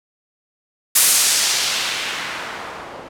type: noise with low-pass filter sweep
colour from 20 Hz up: blue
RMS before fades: -20 dBFS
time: 0.95-3.09 s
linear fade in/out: 10 ms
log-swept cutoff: 12000 to 630 Hz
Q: 0.89
effects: none